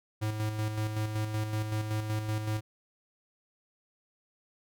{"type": "tone with tremolo", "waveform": "square", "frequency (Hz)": 107.7, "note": "A2", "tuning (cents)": -37, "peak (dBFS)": -29, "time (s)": [0.21, 2.61], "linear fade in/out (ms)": 20, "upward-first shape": "square", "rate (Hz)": 5.3, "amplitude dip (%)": 45, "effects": []}